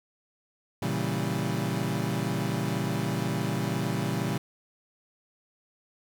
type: chord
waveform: 30% pulse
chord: A# diminished seventh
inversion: none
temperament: equal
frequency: 116.54 / 138.59 / 164.81 / 196 Hz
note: A#2 / C#3 / E3 / G3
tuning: 0 / 0 / 0 / 0 cents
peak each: -30 dBFS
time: 0.82-4.38 s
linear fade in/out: 5 ms
effects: none